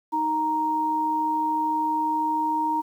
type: tone pair together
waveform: sine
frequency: 311.1 / 933.1 Hz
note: D#4 / A#5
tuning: 0 / +1 cents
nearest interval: octave + perfect fifth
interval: 1901 cents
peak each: -29 / -22 dBFS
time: 0.12-2.82 s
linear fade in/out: 20 ms
effects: 9-bit